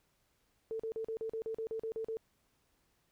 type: tone bursts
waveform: sine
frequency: 446.3 Hz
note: A4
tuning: 25 cents sharp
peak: -35 dBFS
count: 12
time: 0.71-2.17 s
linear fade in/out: 0 ms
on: 85 ms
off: 40 ms
effects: pink hiss -75 dBFS RMS until 3.11 s